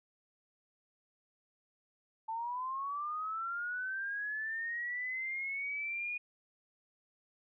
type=linear sweep; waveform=sine; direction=up; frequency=880 to 2460 Hz; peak=-35 dBFS; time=2.28-6.18 s; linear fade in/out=10 ms; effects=none